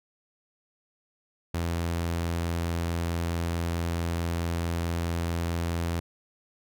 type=tone; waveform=sawtooth; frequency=84.6 Hz; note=E2; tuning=45 cents sharp; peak=-23 dBFS; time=1.54-6 s; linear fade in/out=5 ms; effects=none